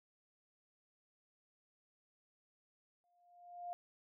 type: tone with exponential growth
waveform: sine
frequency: 704 Hz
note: F5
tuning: 14 cents sharp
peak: -39 dBFS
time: 3.04-3.73 s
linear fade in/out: 0 ms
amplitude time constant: 150 ms
effects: none